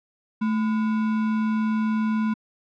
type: tone with sample-and-hold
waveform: sine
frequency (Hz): 218.2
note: A3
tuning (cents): -14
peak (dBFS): -20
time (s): 0.41-2.34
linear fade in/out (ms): 10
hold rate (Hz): 1225
effects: low-pass 2000 Hz 12 dB/octave